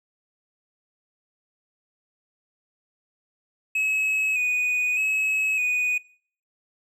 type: tone with vibrato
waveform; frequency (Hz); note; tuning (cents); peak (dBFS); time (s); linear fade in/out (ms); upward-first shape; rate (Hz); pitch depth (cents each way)
triangle; 2524; D#7; +24; -20; 3.75-5.98; 5; square; 0.82; 31
effects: noise-tail reverb RT60 0.5 s tail -22 dB re dry